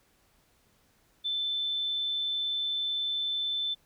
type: tone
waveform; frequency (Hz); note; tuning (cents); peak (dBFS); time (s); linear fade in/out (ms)
sine; 3529; A7; +4; -28; 1.24-3.75; 20
effects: pink hiss -67 dBFS RMS until 3.85 s